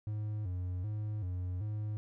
triangle tone with vibrato, 98 Hz, G2, in tune, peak -32 dBFS, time 0.07-1.97 s, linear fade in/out 0 ms, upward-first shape square, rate 1.3 Hz, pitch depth 140 cents each way, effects none

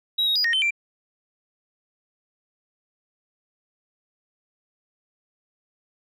sine tone with pitch steps, 3843 / 3779 / 4903 / 1858 / 3077 / 2356 Hz, B7 / A#7 / D#8 / A#6 / G7 / D7, -48 / +23 / -26 / -6 / -33 / +5 cents, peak -17 dBFS, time 0.18-0.708 s, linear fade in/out 10 ms, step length 88 ms, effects tanh soft clip ceiling -17 dBFS

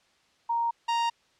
sine / 45% pulse tone pair in turn, 932.3 / 932.3 Hz, A#5 / A#5, 0 / 0 cents, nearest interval unison, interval 0 cents, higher neither, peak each -24 / -24 dBFS, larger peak neither, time 0.49-0.71 / 0.88-1.1 s, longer neither, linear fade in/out 10 ms, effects white hiss -65 dBFS RMS until 1.39 s + low-pass 5000 Hz 12 dB/octave

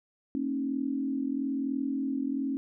sine tone cluster, 229.2 / 272.3 / 313.3 Hz, A#3 / C#4 / D#4, -29 / -31 / +12 cents, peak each -36 / -29 / -37 dBFS, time 0.35-2.57 s, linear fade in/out 0 ms, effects none

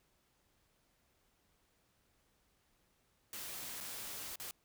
white noise with dropouts, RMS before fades -45 dBFS, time 3.33-4.51 s, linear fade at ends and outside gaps 1 ms, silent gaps 3.804-3.808 / 4.357-4.399 s, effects pink hiss -75 dBFS RMS until 4.64 s

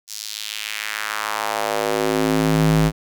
square tone with high-pass filter sweep, 53.4 Hz, G#1, 49 cents sharp, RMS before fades -21 dBFS, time 0.07-2.92 s, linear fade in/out 50 ms, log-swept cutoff 5800 to 110 Hz, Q 1.8, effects none

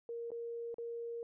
sine tone with dropouts, 467.4 Hz, A#4, 5 cents sharp, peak -39 dBFS, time 0.09-1.23 s, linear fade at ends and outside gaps 1 ms, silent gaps 0.305-0.317 / 0.743-0.783 s, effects none

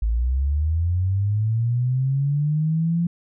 sine linear sweep, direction up, 52.5 to 172.9 Hz, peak -18 dBFS, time 0.02-3.07 s, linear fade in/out 5 ms, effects none

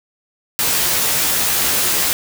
white noise with comb filter, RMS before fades -17 dBFS, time 0.59-2.13 s, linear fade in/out 0 ms, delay 14 ms, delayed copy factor +0.7, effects none

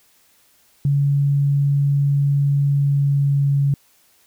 sine tone with pitch glide, 141.4 to 140.34 Hz, C#3 to C#3, +35 to +22 cents, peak -14 dBFS, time 0.85-3.74 s, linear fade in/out 2 ms, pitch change -13 cents, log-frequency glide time 2.66-3.58 s, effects white hiss -57 dBFS RMS until 4.26 s

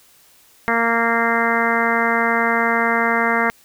harmonic tone, 231.2 Hz, A#3, 14 cents flat, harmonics 1 / 2 / 3 / 4 / 5 / 6 / 7 / 8 / 9, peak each -24 / -24 / -24 / -24 / -24 / -24 / -24 / -24 / -24 dBFS, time 0.68-3.5 s, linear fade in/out 0 ms, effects white hiss -52 dBFS RMS until 3.64 s

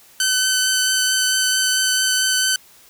10% pulse tone with vibrato, 1521 Hz, F#6, 47 cents sharp, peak -7 dBFS, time 0.2-2.56 s, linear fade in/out 2 ms, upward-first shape triangle, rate 4.5 Hz, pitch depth 13 cents each way, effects white hiss -49 dBFS RMS until 2.89 s

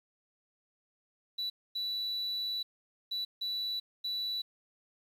sine tone bursts at uneven times, 3951 Hz, B7, in tune, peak -30 dBFS, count 5, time 1.38-1.5 / 1.75-2.63 / 3.11-3.25 / 3.41-3.8 / 4.04-4.42 s, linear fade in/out 10 ms, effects tanh soft clip ceiling -31 dBFS + 10-bit

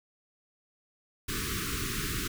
pink band-stop noise, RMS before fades -33 dBFS, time 1.28-2.28 s, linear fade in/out 10 ms, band 440 to 1100 Hz, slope 96 dB/octave, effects none

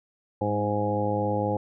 harmonic tone with a mistuned harmonic, 103.83 Hz, G#2, in tune, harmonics 1 / 2 / 3 / 4 / 5 / 6 / 7 / 8, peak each -30 / -32 / -32 / -35 / -28 / -40 / -37 / -30 dBFS, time 0.41-1.57 s, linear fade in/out 5 ms, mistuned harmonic 2, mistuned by -25 cents, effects none

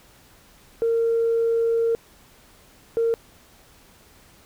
sine tone pair in turn, 459.7 / 459.7 Hz, A#4 / A#4, -24 / -24 cents, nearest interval unison, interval 0 cents, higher neither, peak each -17 dBFS, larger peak neither, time 0.82-1.95 / 2.97-3.14 s, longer first, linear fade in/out 0 ms, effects tanh soft clip ceiling -14 dBFS + pink hiss -53 dBFS RMS until 4.45 s

